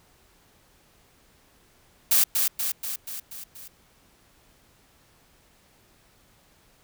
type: noise with echo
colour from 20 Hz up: blue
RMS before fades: -19 dBFS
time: 2.11-2.24 s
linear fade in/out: 5 ms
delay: 240 ms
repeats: 6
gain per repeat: -4 dB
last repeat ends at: 3.68 s
effects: pink hiss -60 dBFS RMS until 6.83 s